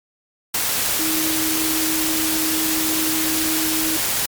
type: tone in noise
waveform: sine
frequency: 317.2 Hz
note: D#4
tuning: 33 cents sharp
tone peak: -23 dBFS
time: 0.99-3.97 s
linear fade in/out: 5 ms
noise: white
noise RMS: -21 dBFS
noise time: 0.54-4.26 s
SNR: -5 dB
effects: MP3 96 kbps